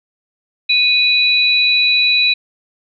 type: tone pair together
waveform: sine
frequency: 2489 / 3937 Hz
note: D#7 / B7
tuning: 0 / -6 cents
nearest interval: minor sixth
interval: 794 cents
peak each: -13 dBFS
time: 0.69-2.34 s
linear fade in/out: 10 ms
effects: none